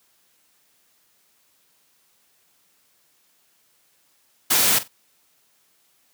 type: noise with echo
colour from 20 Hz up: white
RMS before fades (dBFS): -18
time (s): 4.5-4.79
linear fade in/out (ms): 10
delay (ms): 46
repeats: 2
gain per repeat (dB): -15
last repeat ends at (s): 4.882
effects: white hiss -63 dBFS RMS until 6.13 s + high-pass 100 Hz 12 dB/octave